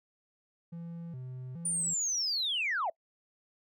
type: tone with vibrato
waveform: triangle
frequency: 146.83 Hz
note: D3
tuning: in tune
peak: -37 dBFS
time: 0.72-1.94 s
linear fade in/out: 10 ms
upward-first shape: square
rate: 1.2 Hz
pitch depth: 240 cents each way
type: linear sweep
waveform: sine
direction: down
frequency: 9397 to 587.3 Hz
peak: -28 dBFS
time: 1.65-2.9 s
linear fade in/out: 5 ms
effects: noise-tail reverb RT60 0.1 s tail -25 dB re dry + tanh soft clip ceiling -24 dBFS